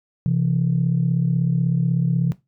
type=tone pair together; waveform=sine; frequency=131.3 / 167.54 Hz; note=C3 / E3; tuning=+6 / +28 cents; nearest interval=major third; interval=422 cents; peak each=-19 dBFS; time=0.26-2.32 s; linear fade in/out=0 ms; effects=noise-tail reverb RT60 0.2 s tail -17 dB re dry + tanh soft clip ceiling -10 dBFS